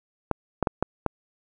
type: clicks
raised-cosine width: 1 ms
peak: -8 dBFS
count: 5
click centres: 0.313 / 0.627 / 0.672 / 0.826 / 1.063 s
effects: none